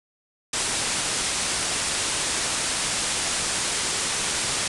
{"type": "low-pass noise", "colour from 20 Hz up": "white", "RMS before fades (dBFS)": -26, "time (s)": [0.53, 4.68], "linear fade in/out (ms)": 5, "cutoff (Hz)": 10000, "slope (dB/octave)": 96, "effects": []}